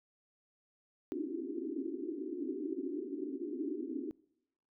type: band-pass noise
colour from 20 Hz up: pink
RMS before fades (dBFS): -39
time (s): 1.12-4.11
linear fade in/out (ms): 0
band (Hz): 260 to 390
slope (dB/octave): 96
effects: noise-tail reverb RT60 0.9 s tail -25 dB re dry